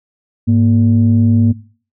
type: tone pair together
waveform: sine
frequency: 104.3 / 234.1 Hz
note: G#2 / A#3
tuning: +8 / +8 cents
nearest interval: octave + major second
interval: 1400 cents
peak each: -10 dBFS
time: 0.47-1.53 s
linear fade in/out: 20 ms
effects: noise-tail reverb RT60 0.4 s tail -17 dB re dry + tanh soft clip ceiling -2 dBFS